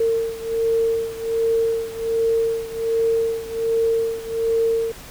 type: beating tone pair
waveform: sine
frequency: 454.8 / 456.1 Hz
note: A#4 / A#4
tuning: -43 / -38 cents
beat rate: 1.3 Hz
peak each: -20 / -23 dBFS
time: 0-4.92 s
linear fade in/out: 5 ms
effects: pink hiss -40 dBFS RMS until 5.1 s